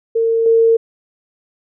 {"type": "tone with level steps", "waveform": "sine", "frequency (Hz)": 455.2, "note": "A#4", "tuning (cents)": -41, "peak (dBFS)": [-12, -8], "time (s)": [0.15, 0.77], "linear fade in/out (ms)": 10, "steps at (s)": 0.46, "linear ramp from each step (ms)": 2, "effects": []}